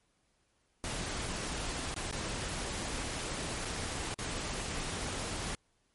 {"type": "noise with dropouts", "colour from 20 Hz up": "pink", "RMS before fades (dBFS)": -37, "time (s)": [0.84, 5.55], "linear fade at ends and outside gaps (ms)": 0, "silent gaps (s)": [[1.942, 1.963], [2.112, 2.126], [3.649, 3.655], [4.141, 4.189]], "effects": ["pink hiss -74 dBFS RMS until 5.94 s", "MP3 48 kbps"]}